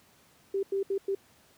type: tone bursts at uneven times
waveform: sine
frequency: 392 Hz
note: G4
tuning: in tune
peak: -26 dBFS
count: 4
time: 0.54-0.63 / 0.72-0.83 / 0.9-0.98 / 1.08-1.15 s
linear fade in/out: 5 ms
effects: pink hiss -61 dBFS RMS until 1.57 s + high-pass 100 Hz 12 dB/octave